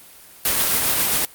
white noise with tremolo, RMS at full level -18 dBFS, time 0.45-1.25 s, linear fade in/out 2 ms, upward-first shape sine, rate 7.6 Hz, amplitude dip 25%, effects white hiss -45 dBFS RMS until 1.34 s + Opus 32 kbps

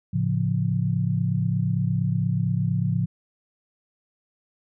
sine chord, A augmented, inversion none, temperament equal, 110 / 138.59 / 174.61 Hz, A2 / C#3 / E#3, 0 / 0 / 0 cents, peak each -25 dBFS, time 0.13-3.06 s, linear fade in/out 10 ms, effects none

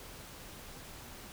silence, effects pink hiss -49 dBFS RMS until 1.32 s

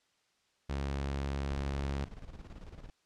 sawtooth tone, 69.3 Hz, C#2, in tune, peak -29 dBFS, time 0.69-2.05 s, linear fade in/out 10 ms
brown noise with tremolo, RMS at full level -45 dBFS, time 1.5-2.9 s, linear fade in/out 0 ms, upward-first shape square, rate 18 Hz, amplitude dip 65%
effects white hiss -73 dBFS RMS until 3.05 s + low-pass 6000 Hz 12 dB/octave

